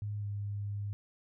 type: tone with pitch glide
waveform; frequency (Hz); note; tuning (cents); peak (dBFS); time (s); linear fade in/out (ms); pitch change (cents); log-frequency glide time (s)
sine; 103.83 to 101.93; G#2 to G#2; 0 to -32; -34; 0.02-0.93; 0; -32; 0.2-0.25
effects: none